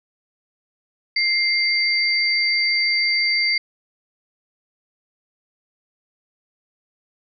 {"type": "tone pair together", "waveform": "sine", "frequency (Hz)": [2100, 4647], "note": ["C7", "D8"], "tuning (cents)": [6, -19], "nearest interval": "octave + major second", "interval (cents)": 1375, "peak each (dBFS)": [-19, -20], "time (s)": [1.16, 3.58], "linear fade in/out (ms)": 5, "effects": []}